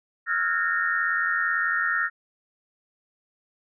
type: tone cluster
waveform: sine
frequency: 1301 / 1392 / 1470 / 1658 / 1832 Hz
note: E6 / F6 / F#6 / G#6 / A#6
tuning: -23 / -6 / -12 / -3 / -31 cents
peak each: -33 / -27 / -31 / -31 / -25 dBFS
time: 0.26-2.1 s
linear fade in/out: 50 ms
effects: none